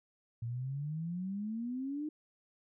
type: exponential sweep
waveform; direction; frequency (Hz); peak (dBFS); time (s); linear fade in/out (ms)
sine; up; 113.9 to 309.8; -35; 0.42-2.09; 5
effects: none